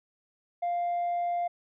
triangle tone with tanh clipping, 698.5 Hz, F5, in tune, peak -27 dBFS, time 0.62-1.48 s, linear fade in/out 10 ms, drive 6 dB, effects none

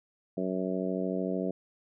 harmonic tone, 93.3 Hz, F#2, 15 cents sharp, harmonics 2 / 3 / 4 / 5 / 6 / 7, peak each -33 / -35 / -36 / -37 / -38 / -38 dBFS, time 0.37-1.51 s, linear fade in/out 5 ms, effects none

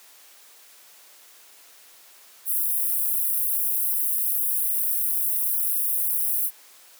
white high-pass noise, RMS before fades -24 dBFS, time 2.45-6.51 s, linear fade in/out 50 ms, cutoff 10000 Hz, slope 48 dB/octave, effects white hiss -51 dBFS RMS until 6.99 s + high-pass 400 Hz 12 dB/octave

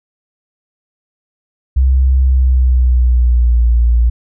sine tone with pitch glide, 65.41 to 58.61 Hz, C2 to A#1, 0 to +10 cents, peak -7 dBFS, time 1.76-4.1 s, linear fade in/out 10 ms, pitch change -190 cents, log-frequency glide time 2.22-3.66 s, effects none

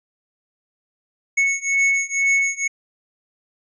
square beating tone pair, 2205 / 2207.1 Hz, C#7 / C#7, -10 / -8 cents, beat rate 2.1 Hz, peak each -21 / -20 dBFS, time 1.37-2.68 s, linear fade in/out 10 ms, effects resampled to 16000 Hz

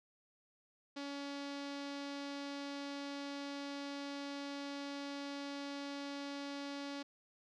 sawtooth tone with low-pass filter, 282.1 Hz, C#4, 30 cents sharp, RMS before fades -44 dBFS, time 0.96-7.03 s, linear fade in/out 10 ms, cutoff 4700 Hz, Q 2.1, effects none

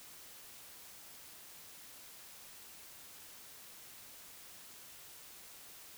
silence, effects white hiss -54 dBFS RMS until 5.97 s

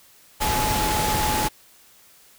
sine tone in noise, 852 Hz, G#5, 44 cents sharp, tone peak -24 dBFS, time 0.4-1.49 s, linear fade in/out 20 ms, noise pink, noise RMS -24 dBFS, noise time 0.4-1.49 s, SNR -3 dB, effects white hiss -53 dBFS RMS until 2.38 s

